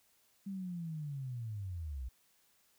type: linear sweep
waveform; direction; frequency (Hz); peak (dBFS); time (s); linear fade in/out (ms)
sine; down; 199.5 to 58.27; -38; 0.46-2.09; 10
effects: white hiss -71 dBFS RMS until 2.78 s